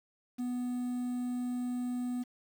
triangle tone with quantisation, 246.9 Hz, B3, in tune, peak -30 dBFS, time 0.38-2.24 s, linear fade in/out 20 ms, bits 9, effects none

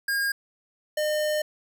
square tone pair in turn, 1621 / 607.2 Hz, G#6 / D#5, -42 / -42 cents, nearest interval octave + perfect fourth, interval 1700 cents, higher first, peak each -24 dBFS, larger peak neither, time 0.08-0.32 / 0.97-1.42 s, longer second, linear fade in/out 5 ms, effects none

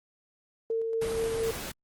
sine tone with tremolo, 452.6 Hz, A4, 49 cents sharp, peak -26 dBFS, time 0.7-1.51 s, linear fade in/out 2 ms, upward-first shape square, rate 4.3 Hz, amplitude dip 25%
pink noise, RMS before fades -37 dBFS, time 1.01-1.72 s, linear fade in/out 10 ms
effects Opus 24 kbps

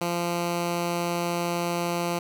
10% pulse tone, 172.7 Hz, F3, 19 cents flat, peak -17 dBFS, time 0.01-2.19 s, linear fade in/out 5 ms, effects none

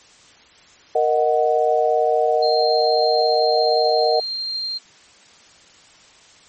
sine chord, D# minor, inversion second, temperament equal, 466.2 / 622.3 / 740 Hz, A#4 / D#5 / F#5, 0 / 0 / 0 cents, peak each -19 dBFS, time 0.95-4.2 s, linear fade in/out 5 ms
sine tone, 4186 Hz, C8, in tune, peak -23 dBFS, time 2.42-4.78 s, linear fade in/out 10 ms
effects white hiss -49 dBFS RMS until 6.48 s + MP3 32 kbps

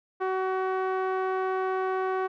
sawtooth tone with low-pass filter, 376.3 Hz, F#4, 29 cents sharp, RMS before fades -28 dBFS, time 0.2-2.28 s, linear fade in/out 20 ms, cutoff 1300 Hz, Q 1.6, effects none

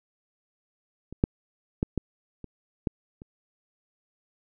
clicks, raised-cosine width 3 ms, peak -26 / -7 / -11 / -13 / -26 / -12 / -30 dBFS, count 7, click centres 1.126 / 1.239 / 1.829 / 1.977 / 2.443 / 2.872 / 3.219 s, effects none

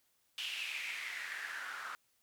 white noise with band-pass filter sweep, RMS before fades -42 dBFS, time 0.38-1.95 s, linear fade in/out 0 ms, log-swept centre 3000 to 1300 Hz, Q 5.2, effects white hiss -75 dBFS RMS until 2.22 s

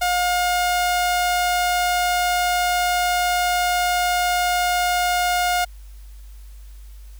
sawtooth tone, 714 Hz, F5, 38 cents sharp, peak -14 dBFS, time 0.01-5.65 s, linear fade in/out 10 ms, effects added 50 Hz sine -37 dBFS peak until 7.19 s + white hiss -55 dBFS RMS until 7.19 s

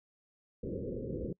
white low-pass noise, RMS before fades -38 dBFS, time 0.63-1.33 s, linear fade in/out 5 ms, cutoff 530 Hz, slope 96 dB/octave, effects noise-tail reverb RT60 0.1 s tail -26 dB re dry

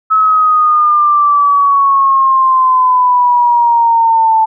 sine exponential sweep, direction down, 1295 to 880 Hz, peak -6 dBFS, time 0.1-4.46 s, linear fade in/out 20 ms, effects none

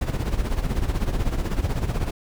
brown noise with tremolo, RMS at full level -21 dBFS, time 0.01-2.11 s, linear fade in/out 5 ms, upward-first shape sine, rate 16 Hz, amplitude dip 70%, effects none

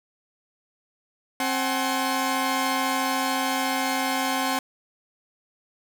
sawtooth tone cluster, 265.1 / 755 / 849 / 1060 Hz, C4 / F#5 / G#5 / C6, +23 / +35 / +38 / +22 cents, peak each -24 / -24 / -27 / -25 dBFS, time 1.4-4.59 s, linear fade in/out 2 ms, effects none

